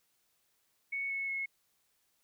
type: tone with pitch steps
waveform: sine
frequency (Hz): 2217 / 2198 / 2179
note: C#7 / C#7 / C#7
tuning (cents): 0 / -15 / -30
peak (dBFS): -33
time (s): 0.92-1.46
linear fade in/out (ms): 10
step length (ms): 180
effects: white hiss -75 dBFS RMS until 2.23 s